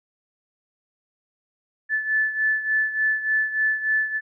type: beating tone pair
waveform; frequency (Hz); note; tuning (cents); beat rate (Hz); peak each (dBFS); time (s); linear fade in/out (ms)
sine; 1742 / 1745.4; A6 / A6; -18 / -14; 3.4; -21 / -26; 1.89-4.21; 50
effects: none